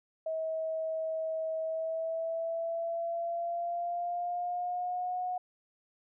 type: tone with pitch glide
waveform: sine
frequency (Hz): 641 to 727.9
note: E5 to F#5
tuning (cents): -49 to -29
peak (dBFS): -31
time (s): 0.26-5.38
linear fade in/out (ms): 5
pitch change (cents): +220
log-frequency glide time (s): 1.6-5.19
effects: none